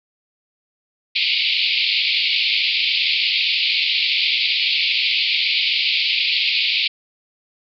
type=band-pass noise; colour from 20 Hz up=pink; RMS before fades=-19 dBFS; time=1.15-6.88 s; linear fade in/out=10 ms; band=2200 to 4700 Hz; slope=96 dB/octave; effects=none